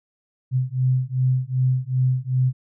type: beating tone pair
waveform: sine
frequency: 127.3 / 129.9 Hz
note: C3 / C3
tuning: -47 / -12 cents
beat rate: 2.6 Hz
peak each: -21 dBFS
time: 0.51-2.53 s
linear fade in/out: 50 ms
effects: none